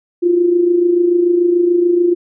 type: tone with amplitude modulation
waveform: sine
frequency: 349.6 Hz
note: F4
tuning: 2 cents sharp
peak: -7 dBFS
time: 0.22-2.15 s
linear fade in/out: 20 ms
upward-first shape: sine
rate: 26.9 Hz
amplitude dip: 55%
effects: none